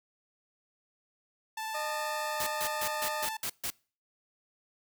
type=tone with vibrato; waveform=sawtooth; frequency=880 Hz; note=A5; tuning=in tune; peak=-31 dBFS; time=1.57-3.37 s; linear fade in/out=5 ms; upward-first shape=sine; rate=19 Hz; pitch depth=13 cents each way
type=tone; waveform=20% pulse; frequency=611 Hz; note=D#5; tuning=32 cents flat; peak=-30 dBFS; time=1.74-3.26 s; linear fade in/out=10 ms
type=noise bursts; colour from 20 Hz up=white; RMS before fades=-34 dBFS; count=7; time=2.4-3.702 s; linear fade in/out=2 ms; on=66 ms; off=140 ms
effects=noise-tail reverb RT60 0.4 s tail -25 dB re dry